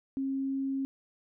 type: tone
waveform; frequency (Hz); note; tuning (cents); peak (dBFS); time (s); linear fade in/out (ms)
sine; 270.1; C#4; -45; -29; 0.17-0.85; 0
effects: none